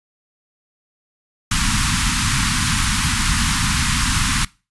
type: band-stop noise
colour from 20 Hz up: pink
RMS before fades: -18 dBFS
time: 1.51-4.45 s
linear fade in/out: 5 ms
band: 260 to 970 Hz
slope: 48 dB/octave
effects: noise-tail reverb RT60 0.3 s tail -22 dB re dry + resampled to 24000 Hz